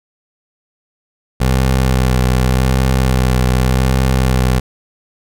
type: tone with vibrato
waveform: 20% pulse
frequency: 64.1 Hz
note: C2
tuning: 35 cents flat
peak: -6 dBFS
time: 1.4-4.6 s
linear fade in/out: 10 ms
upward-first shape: sine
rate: 0.86 Hz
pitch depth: 28 cents each way
effects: none

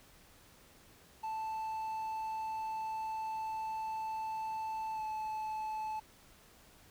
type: tone with pitch glide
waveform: triangle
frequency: 880 to 867.9 Hz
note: A5 to A5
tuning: 0 to -24 cents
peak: -34 dBFS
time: 1.23-6 s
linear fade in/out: 10 ms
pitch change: -24 cents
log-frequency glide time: 4.94-5.01 s
effects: pink hiss -61 dBFS RMS until 6.9 s

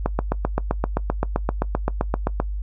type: click train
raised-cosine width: 1 ms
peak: -6 dBFS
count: 19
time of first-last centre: 0.06-2.401 s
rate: 7.69 Hz
effects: noise-tail reverb RT60 0.1 s tail -20 dB re dry + added 50 Hz sine -24 dBFS peak until 2.62 s

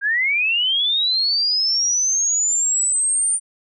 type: linear sweep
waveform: sine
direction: up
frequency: 1584 to 9130 Hz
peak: -16 dBFS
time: 0.01-3.4 s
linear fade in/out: 50 ms
effects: none

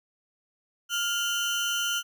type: tone pair together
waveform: 30% pulse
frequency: 1404 / 3048 Hz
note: F6 / G7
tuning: +9 / -49 cents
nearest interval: octave + minor second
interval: 1342 cents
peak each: -26 dBFS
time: 0.89-2.03 s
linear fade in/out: 50 ms
effects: none

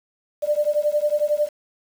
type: beating tone pair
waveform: sine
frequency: 589 / 600 Hz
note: D5 / D5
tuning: +5 / +37 cents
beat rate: 11 Hz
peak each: -21 dBFS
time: 0.42-1.49 s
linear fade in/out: 20 ms
effects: 7-bit

